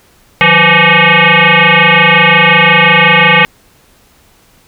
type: tone with frequency modulation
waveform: sine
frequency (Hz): 156.2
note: D#3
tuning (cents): +7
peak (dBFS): -3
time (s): 0.41-3.45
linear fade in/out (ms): 0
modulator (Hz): 338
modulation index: 7.9
effects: pink hiss -47 dBFS RMS until 4.67 s